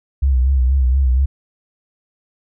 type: tone with vibrato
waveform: sine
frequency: 65.3 Hz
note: C2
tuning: 3 cents flat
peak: -11 dBFS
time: 0.22-1.26 s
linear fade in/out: 10 ms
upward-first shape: sine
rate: 4.2 Hz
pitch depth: 86 cents each way
effects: none